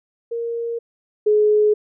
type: tone pair in turn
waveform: sine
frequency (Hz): 466.2 / 422.5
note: A#4 / G#4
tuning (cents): 0 / +30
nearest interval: major second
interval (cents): 170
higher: first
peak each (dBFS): -22 / -12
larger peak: second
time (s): 0.31-0.79 / 1.26-1.74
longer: neither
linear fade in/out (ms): 10
effects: none